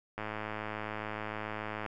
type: click train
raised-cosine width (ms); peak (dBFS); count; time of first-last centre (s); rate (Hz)
0.5; -22; 181; 0.18-1.862; 107
effects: none